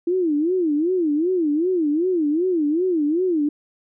sine tone with vibrato, 330 Hz, E4, 2 cents sharp, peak -17 dBFS, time 0.07-3.49 s, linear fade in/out 5 ms, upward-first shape sine, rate 2.6 Hz, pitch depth 220 cents each way, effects none

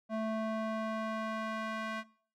square tone with band-pass filter sweep, 220 Hz, A3, in tune, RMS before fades -36 dBFS, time 0.09-2.04 s, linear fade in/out 50 ms, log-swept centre 590 to 1500 Hz, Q 1.1, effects noise-tail reverb RT60 0.5 s tail -21 dB re dry

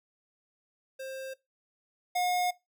square tone pair in turn, 530 / 719.6 Hz, C5 / F#5, +22 / -48 cents, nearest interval perfect fourth, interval 530 cents, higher second, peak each -38 / -27 dBFS, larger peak second, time 0.99-1.34 / 2.15-2.51 s, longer second, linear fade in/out 10 ms, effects noise-tail reverb RT60 0.2 s tail -20 dB re dry

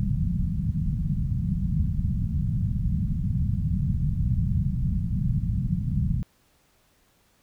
white low-pass noise, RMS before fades -25 dBFS, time 0-6.23 s, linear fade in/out 0 ms, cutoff 190 Hz, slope 48 dB/octave, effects pink hiss -64 dBFS RMS until 7.42 s

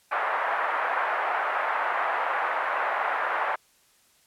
pink band-pass noise, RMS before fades -27 dBFS, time 0.11-3.56 s, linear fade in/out 10 ms, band 680 to 1800 Hz, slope 24 dB/octave, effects white hiss -62 dBFS RMS until 4.26 s + low-pass 12000 Hz 12 dB/octave

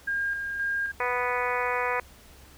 sine tone with tremolo, 1613 Hz, G6, 49 cents sharp, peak -25 dBFS, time 0.07-0.92 s, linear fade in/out 10 ms, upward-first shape square, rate 1.9 Hz, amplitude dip 40%
harmonic tone, 246.9 Hz, B3, in tune, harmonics 2 / 3 / 4 / 5 / 6 / 7 / 8 / 9 / 10, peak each -31 / -35 / -30 / -34 / -36 / -35 / -34 / -36 / -38 dBFS, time 1-2 s, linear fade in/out 2 ms
effects added 67 Hz sine -53 dBFS peak until 2.57 s + pink hiss -53 dBFS RMS until 2.57 s

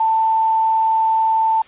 sine tone with quantisation, 889 Hz, A5, 18 cents sharp, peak -13 dBFS, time 0-1.62 s, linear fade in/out 5 ms, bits 7, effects white hiss -45 dBFS RMS until 1.67 s + resampled to 8000 Hz

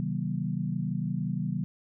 sine chord, C half-diminished seventh, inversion none, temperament just, 130.81 / 156.98 / 188.37 / 235.5 Hz, C3 / Eb3 / Gb3 / Bb3, 0 / +16 / +31 / +18 cents, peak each -34 / -32 / -32 / -37 dBFS, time 0-1.64 s, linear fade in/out 0 ms, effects none

